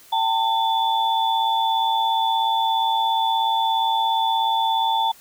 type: tone cluster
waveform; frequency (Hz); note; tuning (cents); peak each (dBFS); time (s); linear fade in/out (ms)
sine; 782 / 899 / 3477; G5 / A5 / A7; -4 / +37 / -21; -25 / -19 / -26; 0.12-5.12; 10
effects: white hiss -49 dBFS RMS until 5.2 s